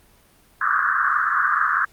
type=band-pass noise; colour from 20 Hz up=pink; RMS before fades=-20 dBFS; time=0.61-1.85 s; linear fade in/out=5 ms; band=1100 to 1700 Hz; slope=96 dB/octave; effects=pink hiss -55 dBFS RMS until 1.92 s + Opus 32 kbps